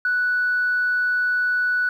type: tone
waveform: sine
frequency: 1480 Hz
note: F#6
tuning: in tune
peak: -17 dBFS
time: 0.05-1.89 s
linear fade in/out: 2 ms
effects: tanh soft clip ceiling -14 dBFS + 9-bit